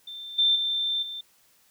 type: tone with level steps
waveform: sine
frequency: 3568 Hz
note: A7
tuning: 23 cents sharp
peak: -36 / -18 / -24 / -33 dBFS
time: 0.07-1.21 s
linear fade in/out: 5 ms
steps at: 0.38 / 0.55 / 1.02 s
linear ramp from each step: 10 ms
effects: white hiss -62 dBFS RMS until 1.7 s